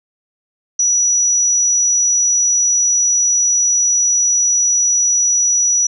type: tone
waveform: sine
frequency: 5870 Hz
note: F#8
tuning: 15 cents flat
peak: -11 dBFS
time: 0.79-5.87 s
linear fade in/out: 5 ms
effects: none